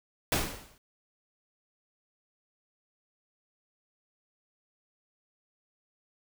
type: noise with exponential decay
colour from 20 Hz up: pink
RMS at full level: -24 dBFS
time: 0.32-0.78 s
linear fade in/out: 2 ms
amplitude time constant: 100 ms
effects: none